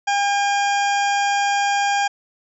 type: harmonic tone with a mistuned harmonic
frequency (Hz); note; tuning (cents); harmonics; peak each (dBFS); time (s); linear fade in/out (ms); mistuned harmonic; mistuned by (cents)
806; G5; +48; 1 / 2 / 3 / 4 / 6 / 7 / 8 / 9; -18 / -24 / -28 / -30 / -34 / -35 / -36 / -37; 0.07-2.08; 10; 8; +67
effects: none